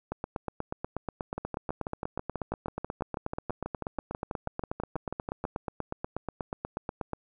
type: two click trains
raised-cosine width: 1 ms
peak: -18 / -19 dBFS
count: 59 / 26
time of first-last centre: 0.12-7.133 / 1.38-5.452 s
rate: 8.27 / 6.14 Hz
effects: none